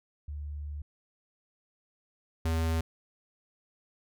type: tone pair in turn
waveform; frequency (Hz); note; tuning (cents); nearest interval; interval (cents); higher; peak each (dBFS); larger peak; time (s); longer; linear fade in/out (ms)
sine / square; 73.42 / 81.46; D2 / E2; 0 / -20; major second; 180; second; -35 / -27; second; 0.28-0.82 / 2.45-2.81; first; 5
effects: none

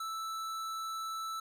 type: tone with hard clipping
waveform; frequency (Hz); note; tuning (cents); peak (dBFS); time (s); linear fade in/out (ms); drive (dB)
sine; 1318.5; E6; 0; -38; 0-1.4; 5; 16
effects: none

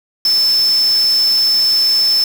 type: tone in noise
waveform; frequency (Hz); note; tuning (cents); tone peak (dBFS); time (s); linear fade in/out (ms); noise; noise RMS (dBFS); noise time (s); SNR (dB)
sine; 5274; E8; 0; -10; 0.25-2.24; 2; white; -28; 0.25-2.24; +15
effects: none

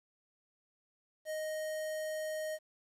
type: tone with notch filter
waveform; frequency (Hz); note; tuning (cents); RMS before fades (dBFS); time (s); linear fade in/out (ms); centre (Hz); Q
square; 622.3; D#5; 0; -38; 1.25-2.59; 50; 3700; 1.6
effects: resampled to 32000 Hz + 11-bit

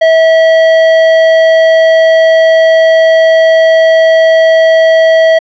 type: tone with tanh clipping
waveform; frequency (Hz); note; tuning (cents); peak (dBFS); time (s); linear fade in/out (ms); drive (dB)
triangle; 648; E5; -30; -5; 0.01-5.39; 10; 18
effects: low-pass 4000 Hz 12 dB/octave

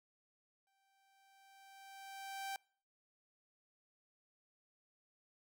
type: tone with exponential growth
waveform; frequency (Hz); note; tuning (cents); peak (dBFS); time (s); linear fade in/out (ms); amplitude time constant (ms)
sawtooth; 781; G5; -7; -36; 0.67-2.56; 1; 410
effects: noise-tail reverb RT60 0.5 s tail -26 dB re dry

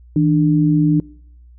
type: tone pair together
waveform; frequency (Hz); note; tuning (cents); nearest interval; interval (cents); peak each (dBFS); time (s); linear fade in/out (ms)
sine; 160 / 296.9; D#3 / D4; +49 / +19; major seventh; 1070; -14; 0.16-1; 2
effects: noise-tail reverb RT60 0.7 s tail -24 dB re dry + added 60 Hz sine -41 dBFS peak until 1.58 s

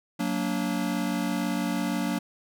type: chord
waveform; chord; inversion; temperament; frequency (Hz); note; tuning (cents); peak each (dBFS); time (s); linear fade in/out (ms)
square; Gb augmented; none; just; 185 / 231.2 / 289.1; Gb3 / Bb3 / D4; 0 / -14 / -27; -31; 0.19-2.19; 10
effects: none

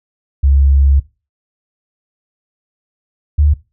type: tone pair in turn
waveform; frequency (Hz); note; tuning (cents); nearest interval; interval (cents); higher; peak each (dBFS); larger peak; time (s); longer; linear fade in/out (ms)
sine; 69 / 73.93; C#2 / D2; -7 / +12; minor second; 119; second; -7; neither; 0.43-1 / 3.38-3.54; first; 10
effects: noise-tail reverb RT60 0.3 s tail -19 dB re dry

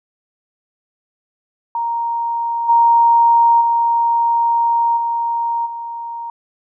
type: tone with level steps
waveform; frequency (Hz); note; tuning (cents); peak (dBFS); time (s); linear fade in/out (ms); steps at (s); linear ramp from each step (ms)
sine; 933; A#5; +1; -17 / -8 / -12 / -16 / -24; 1.75-6.3; 2; 2.68 / 3.6 / 4.96 / 5.65; 20
effects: none

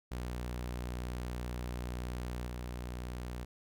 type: tone with level steps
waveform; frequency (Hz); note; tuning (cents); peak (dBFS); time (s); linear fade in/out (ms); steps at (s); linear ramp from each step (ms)
sawtooth; 61; B1; -21; -33 / -35; 0.11-3.45; 10; 2.47; 5
effects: none

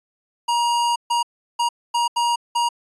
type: tone bursts at uneven times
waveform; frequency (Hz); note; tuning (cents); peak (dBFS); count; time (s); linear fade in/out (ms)
square; 948; A#5; +29; -18; 6; 0.48-0.96 / 1.1-1.23 / 1.59-1.69 / 1.94-2.08 / 2.16-2.36 / 2.55-2.69; 10
effects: resampled to 22050 Hz

